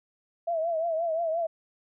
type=tone with vibrato; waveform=sine; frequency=659.3 Hz; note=E5; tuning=in tune; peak=-25 dBFS; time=0.47-1.47 s; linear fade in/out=10 ms; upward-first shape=triangle; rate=5.7 Hz; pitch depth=93 cents each way; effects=none